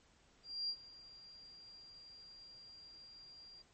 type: tone with ADSR envelope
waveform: sine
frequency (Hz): 4763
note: D8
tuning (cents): +24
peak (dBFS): -35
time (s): 0.43-3.62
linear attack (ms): 260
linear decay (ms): 64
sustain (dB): -19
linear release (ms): 5
effects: pink hiss -69 dBFS RMS until 3.73 s + MP3 32 kbps